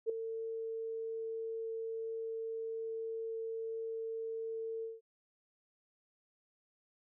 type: tone with ADSR envelope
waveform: sine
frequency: 450.3 Hz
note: A4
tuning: 40 cents sharp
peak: -27 dBFS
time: 0.06-5.01 s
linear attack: 36 ms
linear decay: 4 ms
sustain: -10 dB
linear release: 180 ms
effects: none